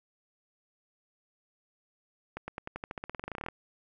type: accelerating click train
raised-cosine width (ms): 0.5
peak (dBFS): -22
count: 21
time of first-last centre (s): 2.37-3.486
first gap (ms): 110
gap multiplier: 0.92
effects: none